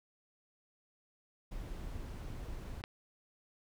brown noise, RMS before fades -43 dBFS, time 1.51-2.82 s, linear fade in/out 10 ms
click, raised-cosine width 0.3 ms, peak -25 dBFS, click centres 2.839 s
effects none

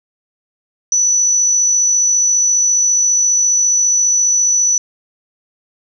sine tone with amplitude modulation, 5950 Hz, F#8, 9 cents sharp, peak -9 dBFS, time 0.92-4.78 s, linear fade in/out 2 ms, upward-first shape sine, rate 54.7 Hz, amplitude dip 25%, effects none

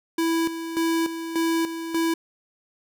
square tone with tremolo, 329.6 Hz, E4, in tune, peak -21 dBFS, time 0.18-2.14 s, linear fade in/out 5 ms, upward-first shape square, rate 1.7 Hz, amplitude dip 65%, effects none

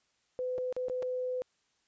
sine tone with dropouts, 505 Hz, B4, 39 cents sharp, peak -31 dBFS, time 0.39-1.42 s, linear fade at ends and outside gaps 0 ms, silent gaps 0.58-0.584 / 0.726-0.765 / 0.884-0.898 / 1.024-1.028 s, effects white hiss -74 dBFS RMS until 1.87 s + resampled to 16000 Hz

